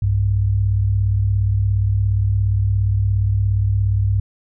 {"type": "tone pair together", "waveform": "sine", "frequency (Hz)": [63.13, 100.3], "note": ["B1", "G2"], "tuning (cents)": [39, 40], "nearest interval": "minor sixth", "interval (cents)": 801, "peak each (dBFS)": [-21, -15], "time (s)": [0.02, 4.2], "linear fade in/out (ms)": 5, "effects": []}